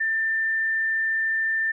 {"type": "tone", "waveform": "sine", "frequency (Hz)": 1787, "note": "A6", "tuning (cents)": 26, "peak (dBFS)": -21, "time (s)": [0, 1.72], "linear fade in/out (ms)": 10, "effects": []}